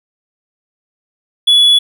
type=tone; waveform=triangle; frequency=3407 Hz; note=G#7; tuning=44 cents sharp; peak=-4 dBFS; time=1.47-1.79 s; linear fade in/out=10 ms; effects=none